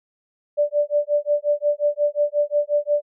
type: tone with tremolo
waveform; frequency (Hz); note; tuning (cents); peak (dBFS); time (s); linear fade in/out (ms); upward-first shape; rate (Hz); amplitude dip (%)
sine; 587.3; D5; 0; -14; 0.57-3.02; 20; sine; 5.6; 100
effects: none